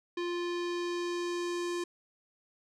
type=tone with low-pass filter sweep; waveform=square; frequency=349.2 Hz; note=F4; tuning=in tune; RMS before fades=-34 dBFS; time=0.17-1.84 s; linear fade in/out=5 ms; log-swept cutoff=3900 to 7800 Hz; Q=1.3; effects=none